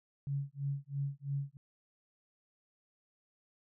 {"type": "tone with tremolo", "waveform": "sine", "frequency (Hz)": 140, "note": "C#3", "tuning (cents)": 18, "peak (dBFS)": -31, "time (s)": [0.27, 1.57], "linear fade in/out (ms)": 0, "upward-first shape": "sine", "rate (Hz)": 3, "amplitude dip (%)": 100, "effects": []}